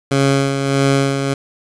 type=tone with tremolo; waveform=15% pulse; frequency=137.7 Hz; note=C#3; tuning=11 cents flat; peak=-5 dBFS; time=0.11-1.34 s; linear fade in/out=5 ms; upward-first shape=sine; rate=1.6 Hz; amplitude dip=50%; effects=resampled to 22050 Hz + 7-bit